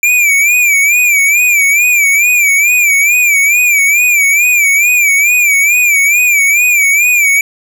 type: tone with vibrato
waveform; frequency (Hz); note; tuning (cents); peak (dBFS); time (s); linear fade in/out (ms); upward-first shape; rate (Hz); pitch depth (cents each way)
square; 2349; D7; 0; -7; 0.03-7.41; 2; sine; 2.3; 100
effects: none